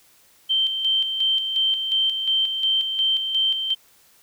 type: tone with tremolo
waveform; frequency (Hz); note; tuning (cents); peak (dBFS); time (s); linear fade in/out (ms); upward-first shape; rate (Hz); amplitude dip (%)
sine; 3124; G7; -7; -17; 0.49-3.75; 20; square; 2.8; 50
effects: white hiss -56 dBFS RMS until 4.22 s